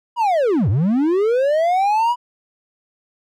triangle linear two-way sweep, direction down then up, 987.8 to 87.31 to 987.8 Hz, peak -12 dBFS, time 0.16-2.16 s, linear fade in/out 50 ms, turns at 0.69 s, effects none

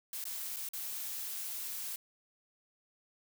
blue noise with dropouts, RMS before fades -40 dBFS, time 0.13-1.96 s, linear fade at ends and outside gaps 2 ms, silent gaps 0.241-0.253 / 0.562-0.567 / 0.689-0.734 s, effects none

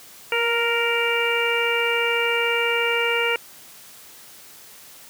harmonic tone with a mistuned harmonic, 466.2 Hz, A#4, in tune, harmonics 1 / 2 / 3 / 4 / 5 / 6, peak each -24 / -29 / -27 / -30 / -24 / -26 dBFS, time 0.32-3.36 s, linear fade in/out 2 ms, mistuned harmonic 1, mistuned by +16 cents, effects white hiss -45 dBFS RMS until 5.09 s + high-pass 80 Hz 12 dB/octave

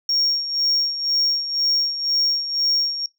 sine tone with tremolo, 5550 Hz, F8, 12 cents flat, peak -13 dBFS, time 0.09-3.06 s, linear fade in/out 2 ms, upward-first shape sine, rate 2 Hz, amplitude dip 75%, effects noise-tail reverb RT60 0.2 s tail -24 dB re dry + tanh soft clip ceiling -15 dBFS

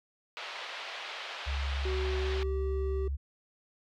white band-pass noise, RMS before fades -41 dBFS, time 0.37-2.43 s, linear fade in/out 0 ms, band 500 to 3700 Hz, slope 24 dB/octave
sine tone, 69 Hz, C#2, 7 cents flat, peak -30 dBFS, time 1.46-3.17 s, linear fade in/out 20 ms
triangle tone with pitch glide, 375.4 to 386 Hz, F#4 to G4, +25 to -27 cents, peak -31 dBFS, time 1.85-3.08 s, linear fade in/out 5 ms, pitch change +48 cents, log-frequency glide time 2.17-2.48 s
effects none

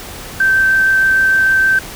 triangle tone with vibrato, 1555 Hz, G6, 14 cents flat, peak -5 dBFS, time 0.4-1.79 s, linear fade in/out 5 ms, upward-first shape triangle, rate 6.5 Hz, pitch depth 8 cents each way, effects tanh soft clip ceiling -7 dBFS + pink hiss -30 dBFS RMS until 1.95 s

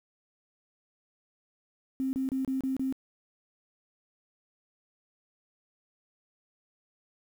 sine tone bursts, 264.5 Hz, C4, 19 cents sharp, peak -27 dBFS, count 6, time 2-2.925 s, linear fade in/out 0 ms, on 130 ms, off 29 ms, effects 9-bit

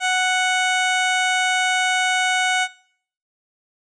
15% pulse tone, 740 Hz, F#5, in tune, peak -11 dBFS, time 0-2.68 s, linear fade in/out 50 ms, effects noise-tail reverb RT60 0.6 s tail -21 dB re dry + resampled to 22050 Hz

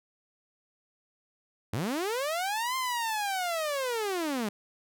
sawtooth linear two-way sweep, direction up then down, 87.31 to 1054 to 196.5 Hz, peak -25 dBFS, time 1.73-4.49 s, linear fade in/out 5 ms, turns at 2.76 s, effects none

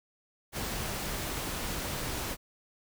pink noise, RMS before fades -35 dBFS, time 0.52-2.37 s, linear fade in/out 50 ms, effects none

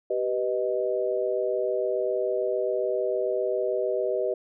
sine chord, G augmented, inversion none, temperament equal with one note detuned, 387 / 493.9 / 622.3 Hz, G4 / B4 / D#5, -22 / 0 / 0 cents, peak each -28 dBFS, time 0.1-4.34 s, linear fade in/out 5 ms, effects none

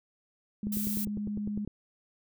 sine tone, 207.7 Hz, G#3, in tune, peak -31 dBFS, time 0.63-1.65 s, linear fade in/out 2 ms
click train, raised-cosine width 3 ms, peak -25 dBFS, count 11, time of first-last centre 0.67-1.676 s, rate 9.94 Hz
violet noise, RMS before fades -35 dBFS, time 0.72-1.05 s, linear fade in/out 5 ms
effects none

